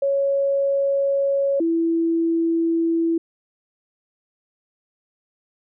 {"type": "tone pair in turn", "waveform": "sine", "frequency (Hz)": [554.4, 331.4], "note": ["C#5", "E4"], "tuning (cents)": [0, 9], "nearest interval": "major sixth", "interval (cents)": 891, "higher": "first", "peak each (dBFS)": -17, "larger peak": "neither", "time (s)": [[0.02, 1.6], [1.6, 3.18]], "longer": "neither", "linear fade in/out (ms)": 5, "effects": []}